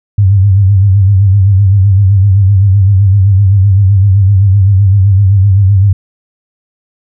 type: tone with vibrato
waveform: sine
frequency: 98 Hz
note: G2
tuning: in tune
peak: -3 dBFS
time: 0.18-5.93 s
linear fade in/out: 5 ms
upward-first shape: sine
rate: 7.8 Hz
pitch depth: 89 cents each way
effects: none